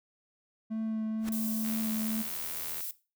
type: tone with vibrato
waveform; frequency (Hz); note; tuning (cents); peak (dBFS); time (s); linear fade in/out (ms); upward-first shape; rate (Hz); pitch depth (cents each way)
triangle; 220; A3; 0; -29; 0.7-2.23; 20; triangle; 2.1; 13
type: noise with exponential growth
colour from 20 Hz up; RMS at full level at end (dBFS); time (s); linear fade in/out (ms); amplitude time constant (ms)
pink; -36; 1.18-1.29; 2; 22
type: noise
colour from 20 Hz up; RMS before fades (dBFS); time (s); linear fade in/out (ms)
violet; -37; 1.32-2.91; 2
type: click train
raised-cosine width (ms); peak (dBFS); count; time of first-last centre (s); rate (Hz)
0.2; -26; 95; 1.65-2.806; 81.3
effects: noise-tail reverb RT60 0.3 s tail -17 dB re dry